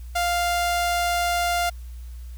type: tone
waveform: sawtooth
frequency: 698.5 Hz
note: F5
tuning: in tune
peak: -17 dBFS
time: 0.15-1.7 s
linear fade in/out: 10 ms
effects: added 60 Hz sine -34 dBFS peak until 2.37 s + white hiss -56 dBFS RMS until 2.37 s